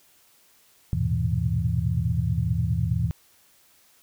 sine tone cluster, 78.7 / 100.8 / 115.9 / 125.4 / 164.7 Hz, D#2 / G2 / A#2 / B2 / E3, +20 / +49 / -10 / +27 / -1 cents, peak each -28 dBFS, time 0.93-3.11 s, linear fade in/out 0 ms, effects white hiss -59 dBFS RMS until 4.02 s

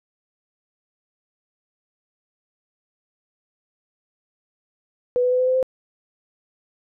sine tone with pitch steps, 493.9 / 498.8 / 503.7 / 508.7 / 513.7 / 518.8 Hz, B4 / B4 / B4 / C5 / C5 / C5, 0 / +17 / +34 / -49 / -32 / -15 cents, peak -16 dBFS, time 5.16-5.628 s, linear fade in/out 0 ms, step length 78 ms, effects none

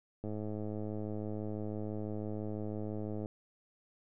click train, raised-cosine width 2 ms, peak -27 dBFS, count 321, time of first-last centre 0.24-3.259 s, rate 106 Hz, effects none

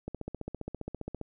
click train, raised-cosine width 2 ms, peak -23 dBFS, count 18, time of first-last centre 0.08-1.213 s, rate 15 Hz, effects none

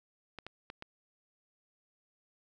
clicks, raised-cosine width 0.3 ms, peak -27 dBFS, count 4, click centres 0.387 / 0.466 / 0.701 / 0.824 s, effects none

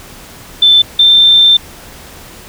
sine tone pair in turn, 3534 / 3571 Hz, A7 / A7, +7 / +25 cents, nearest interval unison, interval 18 cents, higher second, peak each -3 dBFS, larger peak neither, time 0.62-0.82 / 0.99-1.57 s, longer second, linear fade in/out 5 ms, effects pink hiss -34 dBFS RMS until 2.48 s

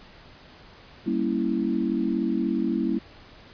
sine chord, G diminished seventh, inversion none, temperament equal, 196 / 233.1 / 277.2 / 329.6 Hz, G3 / Bb3 / Db4 / Fb4, 0 / 0 / 0 / 0 cents, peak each -29 / -27 / -29 / -27 dBFS, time 1.06-2.99 s, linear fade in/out 10 ms, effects pink hiss -49 dBFS RMS until 3.53 s + resampled to 11025 Hz

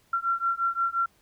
sine beating tone pair, 1363 / 1368.7 Hz, F6 / F6, -43 / -35 cents, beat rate 5.7 Hz, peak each -27 dBFS, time 0.13-1.06 s, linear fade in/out 5 ms, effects pink hiss -64 dBFS RMS until 1.21 s

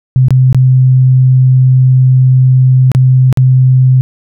sine tone with dropouts, 129.2 Hz, C3, 21 cents flat, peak -3 dBFS, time 0.16-4.01 s, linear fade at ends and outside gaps 0 ms, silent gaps 0.284-0.306 / 0.528-0.546 / 2.917-2.949 / 3.327-3.373 s, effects none

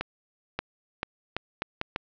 accelerating click train, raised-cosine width 0.3 ms, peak -12 dBFS, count 7, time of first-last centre 0.01-1.961 s, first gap 580 ms, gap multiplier 0.76, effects low-pass 4000 Hz 12 dB/octave

